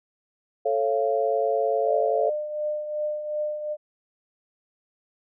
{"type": "chord", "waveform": "sine", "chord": "A augmented", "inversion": "none", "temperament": "just", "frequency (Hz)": [440, 550, 687.5], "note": ["A4", "C#5", "E#5"], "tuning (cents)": [0, -14, -27], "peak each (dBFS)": -25, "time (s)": [0.65, 2.3], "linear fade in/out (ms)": 10}
{"type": "tone with tremolo", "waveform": "sine", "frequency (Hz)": 602, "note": "D5", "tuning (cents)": 43, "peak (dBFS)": -23, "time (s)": [1.84, 3.77], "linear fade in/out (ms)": 50, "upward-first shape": "triangle", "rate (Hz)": 2.7, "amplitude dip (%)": 60}
{"effects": []}